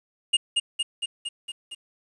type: tone with echo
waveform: square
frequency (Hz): 2844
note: F7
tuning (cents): +31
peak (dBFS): -17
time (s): 0.33-0.37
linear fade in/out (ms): 10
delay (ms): 230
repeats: 6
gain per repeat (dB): -3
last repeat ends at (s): 1.75
effects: resampled to 24000 Hz + 9-bit